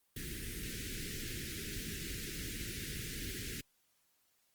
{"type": "band-stop noise", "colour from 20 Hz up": "pink", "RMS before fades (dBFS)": -42, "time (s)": [0.16, 3.61], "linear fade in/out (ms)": 5, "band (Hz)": [430, 1600], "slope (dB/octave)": 48, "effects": ["white hiss -75 dBFS RMS until 4.54 s", "Opus 32 kbps"]}